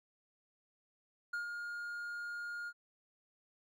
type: tone with ADSR envelope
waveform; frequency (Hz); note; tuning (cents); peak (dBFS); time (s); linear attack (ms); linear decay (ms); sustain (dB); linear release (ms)
triangle; 1420; F6; +28; -33; 1.33-2.73; 7; 120; -5; 52
effects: none

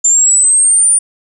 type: linear sweep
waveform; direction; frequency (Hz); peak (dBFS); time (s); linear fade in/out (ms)
sine; up; 7150 to 9397; -6; 0.04-0.99; 10
effects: none

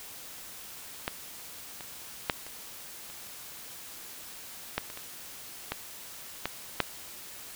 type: clicks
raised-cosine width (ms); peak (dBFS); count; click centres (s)
0.3; -13 / -25 / -8 / -27 / -30 / -11 / -26 / -24 / -14 / -13 / -7; 11; 1.079 / 1.808 / 2.298 / 2.466 / 3.1 / 4.78 / 4.901 / 4.974 / 5.72 / 6.456 / 6.803
effects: white hiss -45 dBFS RMS until 7.55 s

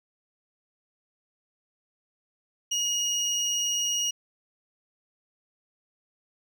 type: tone pair together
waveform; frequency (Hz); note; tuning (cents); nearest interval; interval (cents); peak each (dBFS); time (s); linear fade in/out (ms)
triangle; 2877 / 5754; F#7 / F#8; -49 / -49; octave; 1200; -25; 2.71-4.11; 10
effects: tanh soft clip ceiling -20 dBFS

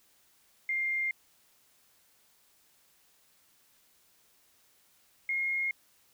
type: tone pair in turn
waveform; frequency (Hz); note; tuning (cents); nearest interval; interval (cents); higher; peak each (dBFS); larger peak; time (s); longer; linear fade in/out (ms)
sine; 2111 / 2145; C7 / C7; +15 / +42; unison; 27; second; -28; neither; 0.69-1.11 / 5.29-5.71; neither; 2
effects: white hiss -66 dBFS RMS until 6.13 s

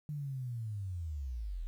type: linear sweep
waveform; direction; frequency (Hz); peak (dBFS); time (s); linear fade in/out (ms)
sine; down; 151.7 to 36.71; -36; 0.09-1.67; 0
effects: 11-bit

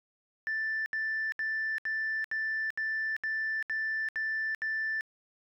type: tone bursts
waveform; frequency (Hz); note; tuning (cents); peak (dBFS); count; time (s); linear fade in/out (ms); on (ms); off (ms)
sine; 1766; A6; +6; -28; 10; 0.47-5.009; 0; 390; 71
effects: tanh soft clip ceiling -26 dBFS

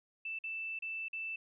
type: tone with dropouts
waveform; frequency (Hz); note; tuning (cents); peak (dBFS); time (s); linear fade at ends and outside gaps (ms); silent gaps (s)
sine; 2650; E7; +9; -37; 0.25-1.36; 5; 0.389-0.438 / 0.79-0.822 / 1.084-1.13
effects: none

